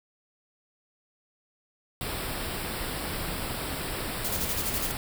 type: band-stop noise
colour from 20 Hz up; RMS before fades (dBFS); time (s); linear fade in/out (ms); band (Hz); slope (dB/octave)
pink; -33; 2.01-4.97; 0; 5400 to 7600; 96
type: noise with tremolo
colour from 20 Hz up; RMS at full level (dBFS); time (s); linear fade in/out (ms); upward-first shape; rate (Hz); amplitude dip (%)
blue; -30; 4.24-4.92; 10; square; 12; 55
effects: none